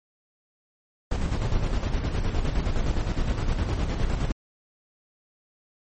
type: noise with tremolo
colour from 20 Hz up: brown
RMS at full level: -23 dBFS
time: 1.11-4.32 s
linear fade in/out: 5 ms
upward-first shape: square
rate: 9.7 Hz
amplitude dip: 45%
effects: MP3 32 kbps